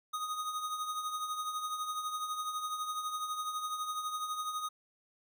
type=tone with tremolo; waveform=square; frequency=1244.5 Hz; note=D#6; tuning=in tune; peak=-33 dBFS; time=0.13-4.69 s; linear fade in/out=10 ms; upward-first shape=triangle; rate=12 Hz; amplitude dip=60%; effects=none